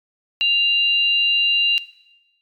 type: tone pair together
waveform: sine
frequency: 2794 / 3959 Hz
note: F7 / B7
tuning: 0 / +3 cents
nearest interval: tritone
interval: 603 cents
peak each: -15 / -24 dBFS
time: 0.41-1.78 s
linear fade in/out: 0 ms
effects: noise-tail reverb RT60 1.0 s tail -17 dB re dry + MP3 96 kbps